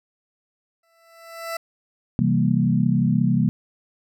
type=tone with exponential growth; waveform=20% pulse; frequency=665 Hz; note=E5; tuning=15 cents sharp; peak=-20 dBFS; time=0.83-1.57 s; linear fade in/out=5 ms; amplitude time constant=160 ms
type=chord; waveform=sine; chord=C dominant seventh; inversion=none; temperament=equal; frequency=130.81 / 164.81 / 196 / 233.1 Hz; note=C3 / E3 / G3 / Bb3; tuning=0 / 0 / 0 / 0 cents; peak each=-22 dBFS; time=2.19-3.49 s; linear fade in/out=0 ms
effects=none